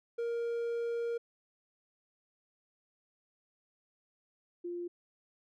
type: tone pair in turn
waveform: triangle / sine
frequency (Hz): 468.3 / 349.1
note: A#4 / F4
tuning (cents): +8 / -1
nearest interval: perfect fourth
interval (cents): 509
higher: first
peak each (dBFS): -30 / -36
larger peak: first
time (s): 0.18-1.18 / 4.64-4.88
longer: first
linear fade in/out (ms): 10
effects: none